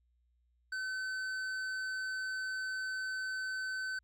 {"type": "tone with hard clipping", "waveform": "triangle", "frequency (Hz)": 1524, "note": "G6", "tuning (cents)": -49, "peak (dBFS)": -37, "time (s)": [0.72, 3.99], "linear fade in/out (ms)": 5, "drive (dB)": 12, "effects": ["added 60 Hz sine -70 dBFS peak until 4.03 s"]}